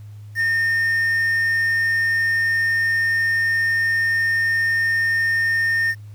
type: tone with quantisation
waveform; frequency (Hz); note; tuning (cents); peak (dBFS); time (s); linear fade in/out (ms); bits
triangle; 1823; A#6; -39; -15; 0.35-5.95; 50; 7
effects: added 104 Hz sine -35 dBFS peak until 6.14 s + pink hiss -58 dBFS RMS until 6.14 s